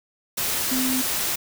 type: tone in noise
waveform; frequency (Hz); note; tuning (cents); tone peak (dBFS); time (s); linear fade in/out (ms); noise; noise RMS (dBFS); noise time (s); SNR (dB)
sine; 257.8; C4; -26; -23; 0.71-1.02; 10; white; -25; 0.37-1.36; -1
effects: none